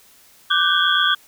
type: tone cluster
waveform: sine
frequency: 1178 / 1496 / 1564 / 3228 / 3403 Hz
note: D6 / F#6 / G6 / G#7 / G#7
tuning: +5 / +19 / -4 / -50 / +41 cents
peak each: -21 dBFS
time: 0.5-1.15 s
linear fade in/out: 10 ms
effects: white hiss -51 dBFS RMS until 1.27 s